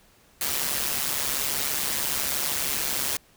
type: noise with amplitude modulation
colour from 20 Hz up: white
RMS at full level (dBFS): -24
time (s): 0.41-3.17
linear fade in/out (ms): 2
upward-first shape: sine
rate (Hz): 141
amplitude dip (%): 70
effects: pink hiss -58 dBFS RMS until 3.36 s